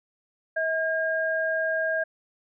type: tone pair together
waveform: sine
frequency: 642 / 1617.7 Hz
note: E5 / G#6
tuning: -46 / -46 cents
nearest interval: octave + major third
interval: 1600 cents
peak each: -26 dBFS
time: 0.56-2.04 s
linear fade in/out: 10 ms
effects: none